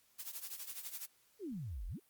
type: noise with tremolo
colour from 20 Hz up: blue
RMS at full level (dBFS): -42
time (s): 0.18-1.07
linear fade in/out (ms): 20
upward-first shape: triangle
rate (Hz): 12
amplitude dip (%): 85
type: exponential two-way sweep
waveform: sine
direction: down then up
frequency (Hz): 459.7 to 38.89 to 459.7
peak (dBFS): -40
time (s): 1.39-2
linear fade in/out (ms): 50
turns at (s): 1.87
effects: white hiss -71 dBFS RMS until 2.09 s + Opus 48 kbps